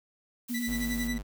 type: noise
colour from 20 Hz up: blue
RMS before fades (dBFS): -42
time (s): 0.48-1.08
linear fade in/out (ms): 10
type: tone with vibrato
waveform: sine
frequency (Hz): 238.7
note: A#3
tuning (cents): +41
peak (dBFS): -30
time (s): 0.49-1.19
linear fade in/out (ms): 20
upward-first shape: sine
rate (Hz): 10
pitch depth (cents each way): 35
type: tone with tremolo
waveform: sawtooth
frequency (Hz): 1975.5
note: B6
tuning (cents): 0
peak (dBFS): -29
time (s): 0.54-1.18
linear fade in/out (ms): 5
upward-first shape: sine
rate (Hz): 11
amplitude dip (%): 80
type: tone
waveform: square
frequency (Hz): 51.91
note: G#1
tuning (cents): 0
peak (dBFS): -36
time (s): 0.67-1.23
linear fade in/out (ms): 20
effects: none